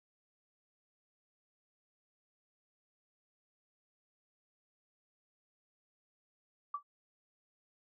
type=tone with exponential decay; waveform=sine; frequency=1157 Hz; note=D6; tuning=26 cents flat; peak=-31 dBFS; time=6.74-6.83 s; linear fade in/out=5 ms; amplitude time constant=19 ms; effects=none